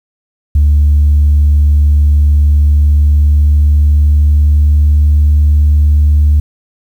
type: tone with pitch glide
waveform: sine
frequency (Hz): 73.42 to 74.27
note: D2 to D2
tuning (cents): 0 to +20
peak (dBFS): -3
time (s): 0.55-6.4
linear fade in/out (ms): 5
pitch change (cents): +20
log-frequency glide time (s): 2.38-5.13
effects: tanh soft clip ceiling -2 dBFS + 7-bit